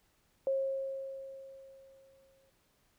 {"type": "tone with exponential decay", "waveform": "sine", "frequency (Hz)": 539, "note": "C#5", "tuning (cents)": -49, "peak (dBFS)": -27, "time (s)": [0.47, 2.5], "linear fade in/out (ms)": 1, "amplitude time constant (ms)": 440, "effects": ["pink hiss -72 dBFS RMS until 2.98 s"]}